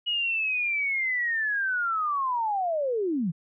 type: linear sweep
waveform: sine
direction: down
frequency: 2914 to 149 Hz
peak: -24 dBFS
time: 0.06-3.32 s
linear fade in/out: 20 ms
effects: none